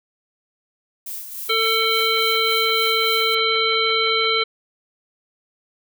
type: noise with tremolo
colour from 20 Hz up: violet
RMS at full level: -30 dBFS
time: 1.06-3.35 s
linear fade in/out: 5 ms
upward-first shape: sine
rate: 3.5 Hz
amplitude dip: 50%
type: harmonic tone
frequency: 447.1 Hz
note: A4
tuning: 28 cents sharp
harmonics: 1 / 3 / 5 / 7 / 9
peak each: -23 / -23 / -23 / -23 / -23 dBFS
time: 1.49-4.44 s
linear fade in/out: 10 ms
effects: none